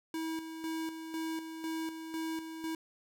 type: tone with tremolo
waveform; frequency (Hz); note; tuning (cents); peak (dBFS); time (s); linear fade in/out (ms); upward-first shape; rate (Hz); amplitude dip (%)
square; 322.2; E4; -39; -35; 0.14-2.75; 2; square; 2; 55
effects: none